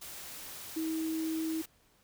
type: tone in noise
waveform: sine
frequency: 320.3 Hz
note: E4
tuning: 50 cents flat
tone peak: -31 dBFS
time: 0.76-1.62 s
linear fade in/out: 10 ms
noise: white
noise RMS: -45 dBFS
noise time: 0.01-1.66 s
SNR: +11 dB
effects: pink hiss -67 dBFS RMS until 2.03 s